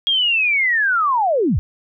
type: linear sweep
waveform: sine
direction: down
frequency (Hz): 3287 to 51.9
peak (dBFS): -14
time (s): 0.07-1.59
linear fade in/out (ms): 0
effects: none